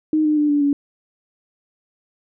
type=tone with pitch steps; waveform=sine; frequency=310 / 303.4 / 297 / 290.7 / 284.6 Hz; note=D#4 / D#4 / D4 / D4 / C#4; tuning=-6 / -44 / +20 / -18 / +46 cents; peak=-14 dBFS; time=0.13-0.73 s; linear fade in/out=2 ms; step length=120 ms; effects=none